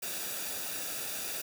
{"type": "noise with comb filter", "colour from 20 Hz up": "white", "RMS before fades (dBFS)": -37, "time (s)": [0.02, 1.42], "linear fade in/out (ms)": 10, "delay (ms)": 0.95, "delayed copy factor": -0.55, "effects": []}